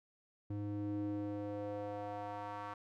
square tone with band-pass filter sweep, 102.8 Hz, G#2, 17 cents flat, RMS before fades -41 dBFS, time 0.5-2.74 s, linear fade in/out 5 ms, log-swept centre 210 to 1100 Hz, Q 2.5, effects none

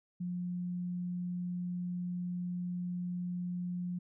sine tone, 177.9 Hz, F3, 32 cents sharp, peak -34 dBFS, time 0.2-3.99 s, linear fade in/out 10 ms, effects none

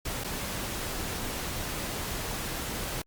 pink noise with dropouts, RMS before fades -34 dBFS, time 0.05-3.02 s, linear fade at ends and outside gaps 5 ms, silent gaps 0.238-0.244 s, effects Opus 48 kbps

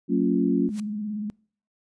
sine chord, Gb major seventh, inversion none, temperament equal with one note detuned, 185 / 227.2 / 277.2 / 349.2 Hz, Gb3 / Bb3 / Db4 / F4, 0 / -44 / 0 / 0 cents, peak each -25 / -24 / -23 / -27 dBFS, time 0.08-0.71 s, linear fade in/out 50 ms
white noise with exponential growth, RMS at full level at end -37 dBFS, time 0.67-0.8 s, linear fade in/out 2 ms, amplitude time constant 28 ms
sine tone with vibrato, 210.3 Hz, G#3, 22 cents sharp, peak -27 dBFS, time 0.69-1.3 s, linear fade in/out 0 ms, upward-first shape square, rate 17 Hz, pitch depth 38 cents each way
effects noise-tail reverb RT60 0.5 s tail -25 dB re dry + resampled to 22050 Hz

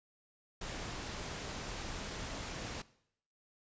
pink noise, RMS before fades -42 dBFS, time 0.61-2.82 s, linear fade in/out 5 ms, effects noise-tail reverb RT60 0.7 s tail -19 dB re dry + resampled to 16000 Hz

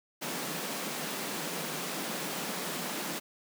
pink high-pass noise, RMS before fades -36 dBFS, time 0.21-3.2 s, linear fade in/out 20 ms, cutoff 150 Hz, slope 96 dB/octave, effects none

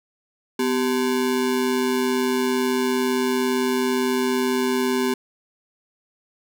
square ring-modulated tone, 319.7 Hz, D#4, 47 cents sharp, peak -17 dBFS, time 0.59-5.14 s, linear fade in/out 5 ms, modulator 68.9 Hz, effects none

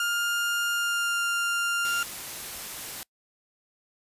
30% pulse tone with pitch glide, 1407 to 1396.5 Hz, F6 to F6, +12 to -1 cents, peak -22 dBFS, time 0-2.03 s, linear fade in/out 2 ms, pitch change -13 cents, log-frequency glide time 0.71-1.22 s
white noise, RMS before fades -37 dBFS, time 1.85-3.03 s, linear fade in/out 0 ms
effects noise-tail reverb RT60 0.1 s tail -25 dB re dry + resampled to 32000 Hz

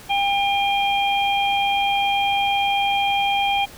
harmonic tone, 801 Hz, G5, 37 cents sharp, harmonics 1 / 3 / 4, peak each -19 / -24 / -25 dBFS, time 0.09-3.66 s, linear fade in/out 20 ms, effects pink hiss -42 dBFS RMS until 3.77 s

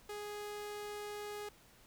sawtooth tone, 415.3 Hz, G#4, in tune, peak -38 dBFS, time 0.09-1.49 s, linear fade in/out 5 ms, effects pink hiss -63 dBFS RMS until 1.86 s

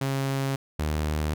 sawtooth tone pair in turn, 136 / 76.33 Hz, C#3 / D#2, -33 / -33 cents, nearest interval minor seventh, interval 1000 cents, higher first, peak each -21 dBFS, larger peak neither, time 0.01-0.56 / 0.79-1.34 s, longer neither, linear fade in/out 5 ms, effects none

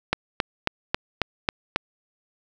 click train, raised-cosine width 0.3 ms, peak -4 dBFS, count 7, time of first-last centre 0.13-1.76 s, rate 3.68 Hz, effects none

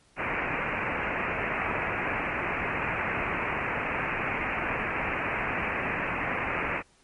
white low-pass noise, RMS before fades -30 dBFS, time 0.16-6.83 s, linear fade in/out 50 ms, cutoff 2600 Hz, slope 96 dB/octave, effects pink hiss -62 dBFS RMS until 7.03 s + MP3 48 kbps

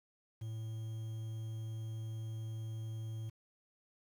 triangle tone with quantisation, 111.1 Hz, A2, 17 cents sharp, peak -37 dBFS, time 0.41-3.3 s, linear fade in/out 10 ms, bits 10, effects none

